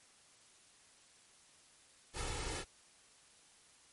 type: noise with comb filter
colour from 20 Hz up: pink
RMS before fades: -40 dBFS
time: 2.13-2.65 s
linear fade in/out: 50 ms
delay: 2.3 ms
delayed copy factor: +0.6
effects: white hiss -64 dBFS RMS until 3.92 s + MP3 48 kbps